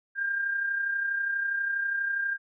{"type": "tone with amplitude modulation", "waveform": "sine", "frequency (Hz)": 1600, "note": "G6", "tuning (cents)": 35, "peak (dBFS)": -24, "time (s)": [0.15, 2.38], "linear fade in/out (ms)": 50, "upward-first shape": "sine", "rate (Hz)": 32.3, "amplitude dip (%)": 45, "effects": []}